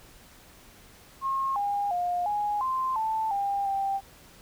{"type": "tone with pitch steps", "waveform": "sine", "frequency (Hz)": [1077, 811, 709, 829, 1044, 881, 799, 786], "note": ["C6", "G#5", "F5", "G#5", "C6", "A5", "G5", "G5"], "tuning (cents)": [50, -41, 26, -3, -4, 2, 33, 4], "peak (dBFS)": -25, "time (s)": [1.21, 4.01], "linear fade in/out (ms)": 50, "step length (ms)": 350, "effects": ["pink hiss -53 dBFS RMS until 4.41 s"]}